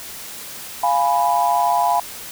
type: chord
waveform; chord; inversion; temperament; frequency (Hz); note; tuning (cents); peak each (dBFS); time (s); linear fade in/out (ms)
sine; F diminished; none; equal; 698.5 / 830.6 / 987.8; F5 / Ab5 / Cb6; 0 / 0 / 0; -19; 0.83-2; 5
effects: white hiss -34 dBFS RMS until 2.31 s